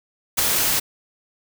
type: noise with ADSR envelope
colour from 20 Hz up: white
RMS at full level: -17 dBFS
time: 0.37-0.8 s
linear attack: 19 ms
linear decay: 11 ms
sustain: -3 dB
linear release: 11 ms
effects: none